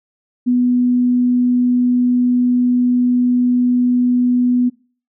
sine tone, 246.9 Hz, B3, in tune, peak -11 dBFS, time 0.46-4.7 s, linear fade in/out 20 ms, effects noise-tail reverb RT60 0.4 s tail -22 dB re dry

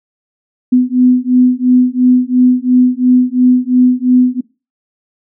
sine beating tone pair, 249.5 / 252.4 Hz, B3 / B3, +18 / +38 cents, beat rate 2.9 Hz, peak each -10 dBFS, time 0.72-4.41 s, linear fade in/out 10 ms, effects noise-tail reverb RT60 0.3 s tail -21 dB re dry

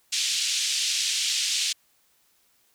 pink band-pass noise, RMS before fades -26 dBFS, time 0.12-1.73 s, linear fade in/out 10 ms, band 2900 to 7700 Hz, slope 24 dB/octave, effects white hiss -65 dBFS RMS until 2.74 s

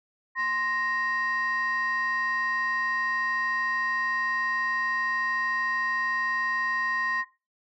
sine tone pair together, 1046.5 / 1866.5 Hz, C6 / A#6, 0 / +2 cents, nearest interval minor seventh, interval 1002 cents, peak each -28 / -25 dBFS, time 0.35-7.25 s, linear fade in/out 50 ms, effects noise-tail reverb RT60 0.3 s tail -18 dB re dry + tanh soft clip ceiling -21 dBFS

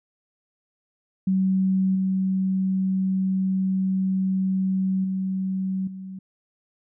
sine tone with level steps, 189.5 Hz, F#3, 42 cents sharp, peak -18 / -20 / -23 / -33 dBFS, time 1.27-6.19 s, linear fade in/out 5 ms, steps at 1.95 / 5.04 / 5.87 s, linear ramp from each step 5 ms, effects none

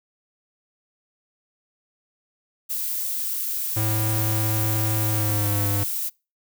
violet noise, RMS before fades -27 dBFS, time 2.69-6.1 s, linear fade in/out 20 ms
square tone with pitch glide, 108.5 to 101.23 Hz, A2 to G#2, -24 to -44 cents, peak -23 dBFS, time 3.76-5.84 s, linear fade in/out 10 ms, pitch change -120 cents, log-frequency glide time 5.08-5.65 s
effects noise-tail reverb RT60 0.3 s tail -26 dB re dry

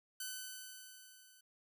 5% pulse tone with level ramp, 1512 Hz, F#6, 37 cents sharp, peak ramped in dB -29 to -51 dBFS, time 0.2-1.41 s, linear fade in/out 5 ms, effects none

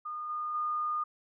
sine tone with level steps, 1221 Hz, D#6, 33 cents flat, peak -35 / -32 / -29 dBFS, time 0.05-1.04 s, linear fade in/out 10 ms, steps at 0.29 / 0.54 s, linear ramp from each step 10 ms, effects none

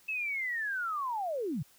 sine linear sweep, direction down, 2637 to 115.3 Hz, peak -31 dBFS, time 0.08-1.63 s, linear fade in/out 10 ms, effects white hiss -62 dBFS RMS until 1.78 s

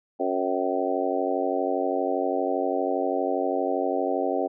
harmonic tone with a mistuned harmonic, 92.5 Hz, F#2, in tune, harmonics 3 / 4 / 5 / 6 / 7 / 8, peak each -30 / -30 / -30 / -30 / -30 / -30 dBFS, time 0.19-4.48 s, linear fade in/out 20 ms, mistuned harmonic 8, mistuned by +56 cents, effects none

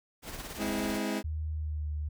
pink noise with tremolo, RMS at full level -39 dBFS, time 0.22-1.01 s, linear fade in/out 50 ms, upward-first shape triangle, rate 18 Hz, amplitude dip 55%
sawtooth chord, Ab augmented, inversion none, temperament just, 207.7 / 259.6 / 324.5 Hz, Ab3 / C4 / E4, 0 / -13 / -27 cents, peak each -29 / -32 / -31 dBFS, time 0.57-1.23 s, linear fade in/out 50 ms
sine tone with pitch glide, 77.78 to 75.04 Hz, D#2 to D2, 0 to +38 cents, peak -31 dBFS, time 1.24-2.09 s, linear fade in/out 10 ms, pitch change -62 cents, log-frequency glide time 1.51-1.89 s
effects none

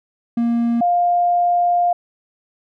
triangle / sine tone pair in turn, 234.6 / 703 Hz, A#3 / F5, +11 / +11 cents, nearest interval octave + perfect fifth, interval 1900 cents, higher second, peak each -13 dBFS, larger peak neither, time 0.37-0.81 / 0.81-1.93 s, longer second, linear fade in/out 5 ms, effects none

